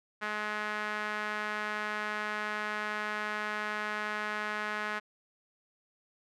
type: tone with band-pass filter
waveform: sawtooth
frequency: 211.3 Hz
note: G#3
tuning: 30 cents sharp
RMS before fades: -35 dBFS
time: 0.21-5 s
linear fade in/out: 20 ms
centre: 1600 Hz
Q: 2
effects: none